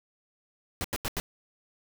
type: noise bursts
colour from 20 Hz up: pink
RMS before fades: -31 dBFS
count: 4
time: 0.81-1.2 s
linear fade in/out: 0 ms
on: 33 ms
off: 86 ms
effects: none